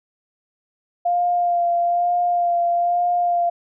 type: tone with vibrato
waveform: sine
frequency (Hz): 698.5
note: F5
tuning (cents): 0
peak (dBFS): -16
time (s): 1.05-3.5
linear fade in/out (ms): 10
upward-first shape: sine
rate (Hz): 1.1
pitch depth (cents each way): 19
effects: none